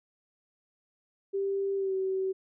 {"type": "tone with pitch glide", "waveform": "sine", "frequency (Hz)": [393.3, 380.6], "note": ["G4", "F#4"], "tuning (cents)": [6, 49], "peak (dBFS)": -27, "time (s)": [1.33, 2.33], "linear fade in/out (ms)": 20, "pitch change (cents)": -57, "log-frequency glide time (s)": [1.76, 1.94], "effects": []}